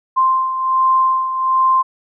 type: beating tone pair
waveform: sine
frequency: 1046 / 1047.3 Hz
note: C6 / C6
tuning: -1 / +1 cents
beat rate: 1.3 Hz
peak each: -13 / -20 dBFS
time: 0.16-1.83 s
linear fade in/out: 20 ms
effects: none